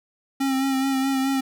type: tone with vibrato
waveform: square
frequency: 268.2 Hz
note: C4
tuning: 43 cents sharp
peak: -21 dBFS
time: 0.4-1.41 s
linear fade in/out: 10 ms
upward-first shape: sine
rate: 4.7 Hz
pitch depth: 29 cents each way
effects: none